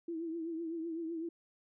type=tone with vibrato; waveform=sine; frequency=329.6 Hz; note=E4; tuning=in tune; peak=-36 dBFS; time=0.08-1.29 s; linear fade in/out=5 ms; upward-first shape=triangle; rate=7.9 Hz; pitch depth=74 cents each way; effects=none

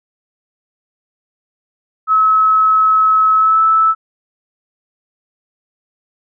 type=tone with pitch glide; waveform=sine; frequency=1290 to 1311 Hz; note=E6 to E6; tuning=-38 to -10 cents; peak=-8 dBFS; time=2.07-3.95 s; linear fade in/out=50 ms; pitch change=+28 cents; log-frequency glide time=3.35-3.61 s; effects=none

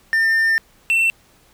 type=tone pair in turn; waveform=triangle; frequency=1802 / 2692 Hz; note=A6 / E7; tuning=+41 / +36 cents; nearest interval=perfect fifth; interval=695 cents; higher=second; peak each=-12 dBFS; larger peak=neither; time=0.13-0.58 / 0.9-1.1 s; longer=first; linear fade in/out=0 ms; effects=pink hiss -54 dBFS RMS until 1.53 s

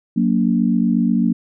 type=chord; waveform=sine; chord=Gb augmented; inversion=none; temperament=equal with one note detuned; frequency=185 / 233.1 / 287.5 Hz; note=Gb3 / Bb3 / D4; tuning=0 / 0 / -37 cents; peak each=-18 / -16 / -22 dBFS; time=0.16-1.33 s; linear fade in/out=10 ms; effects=none

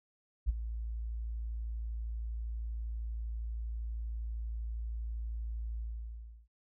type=tone with ADSR envelope; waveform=sine; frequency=56.3 Hz; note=A1; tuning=40 cents sharp; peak=-23 dBFS; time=0.46-6.48 s; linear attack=32 ms; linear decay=20 ms; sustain=-12 dB; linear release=690 ms; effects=none

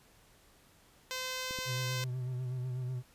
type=tone; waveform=5% pulse; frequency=514 Hz; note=C5; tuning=31 cents flat; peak=-24 dBFS; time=1.11-2.04 s; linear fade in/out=0 ms
type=clicks; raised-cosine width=3 ms; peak=-33 / -31 dBFS; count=2; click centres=1.509 / 1.588 s
type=tone with vibrato; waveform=triangle; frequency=126.6 Hz; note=B2; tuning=43 cents sharp; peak=-32 dBFS; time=1.65-3.03 s; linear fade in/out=50 ms; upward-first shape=sine; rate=8.1 Hz; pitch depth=41 cents each way
effects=pink hiss -63 dBFS RMS until 3.14 s + resampled to 32000 Hz

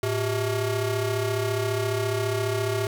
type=ring-modulated tone; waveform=30% pulse; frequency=253.4 Hz; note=B3; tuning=45 cents sharp; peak=-18 dBFS; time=0.03-2.87 s; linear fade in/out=2 ms; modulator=144 Hz; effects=9-bit

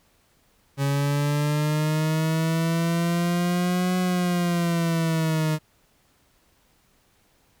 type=linear two-way sweep; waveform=40% pulse; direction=up then down; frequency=138.59 to 182.9 to 154 Hz; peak=-20 dBFS; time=0.77-5.59 s; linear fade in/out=50 ms; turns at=3.98 s; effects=pink hiss -63 dBFS RMS until 7.6 s

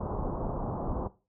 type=low-pass noise; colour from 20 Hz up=pink; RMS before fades=-33 dBFS; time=0-1.08 s; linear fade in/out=10 ms; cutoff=1100 Hz; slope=48 dB/octave; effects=noise-tail reverb RT60 0.3 s tail -17 dB re dry

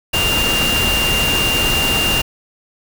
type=tone in noise; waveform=sine; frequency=2794 Hz; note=F7; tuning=in tune; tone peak=-16 dBFS; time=0.13-2.22 s; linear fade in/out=10 ms; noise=pink; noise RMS=-19 dBFS; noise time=0.13-2.22 s; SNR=0 dB; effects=none

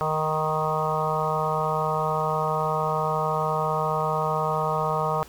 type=harmonic tone with a mistuned harmonic; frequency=155.56 Hz; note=D#3; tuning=in tune; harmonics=1 / 3 / 4 / 5 / 6 / 7 / 8; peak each=-30 / -30 / -30 / -30 / -30 / -30 / -30 dBFS; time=0.01-5.23 s; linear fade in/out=0 ms; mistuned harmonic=6; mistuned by=+17 cents; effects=pink hiss -48 dBFS RMS until 5.28 s

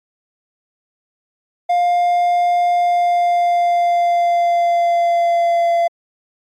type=tone with pitch glide; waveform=triangle; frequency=704 to 683.2 Hz; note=F5 to F5; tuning=+14 to -38 cents; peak=-10 dBFS; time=1.69-5.88 s; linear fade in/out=10 ms; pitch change=-52 cents; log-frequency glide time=2.73-5.74 s; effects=MP3 64 kbps

